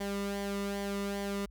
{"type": "tone with flanger", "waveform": "sawtooth", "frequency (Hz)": 200, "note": "G3", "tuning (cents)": 35, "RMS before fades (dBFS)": -35, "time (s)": [0, 1.46], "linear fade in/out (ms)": 10, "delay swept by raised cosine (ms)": [0.76, 1.27], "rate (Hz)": 2.5, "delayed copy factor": -0.55, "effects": ["added 50 Hz sine -50 dBFS peak until 1.5 s"]}